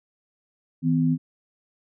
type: tone pair together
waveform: sine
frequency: 160.2 / 254.3 Hz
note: E3 / C4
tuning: -49 / -49 cents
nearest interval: minor sixth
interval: 800 cents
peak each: -21 dBFS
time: 0.82-1.18 s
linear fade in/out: 50 ms
effects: none